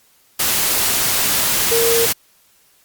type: tone in noise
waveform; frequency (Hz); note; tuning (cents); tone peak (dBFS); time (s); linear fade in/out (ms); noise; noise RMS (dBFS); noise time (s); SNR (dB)
sine; 462.9; A#4; -12; -15; 1.71-2.06; 10; white; -17; 0.39-2.13; -1
effects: white hiss -55 dBFS RMS until 2.84 s + Opus 48 kbps